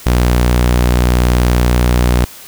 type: tone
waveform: sawtooth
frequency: 60.8 Hz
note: B1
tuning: 26 cents flat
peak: -5 dBFS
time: 0.06-2.25 s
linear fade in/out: 5 ms
effects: white hiss -35 dBFS RMS until 2.47 s